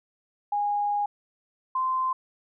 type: tone pair in turn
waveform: sine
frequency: 822 / 1037.7 Hz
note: G#5 / C6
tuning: -18 / -15 cents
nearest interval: major third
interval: 403 cents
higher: second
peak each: -23 dBFS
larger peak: neither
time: 0.52-1.06 / 1.75-2.13 s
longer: first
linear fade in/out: 5 ms
effects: none